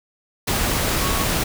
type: tone in noise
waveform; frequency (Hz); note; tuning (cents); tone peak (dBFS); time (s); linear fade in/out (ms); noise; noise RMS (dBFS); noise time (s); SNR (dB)
sine; 1108.7; C#6; 0; -28; 1-1.25; 10; pink; -21; 0.47-1.44; -10
effects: none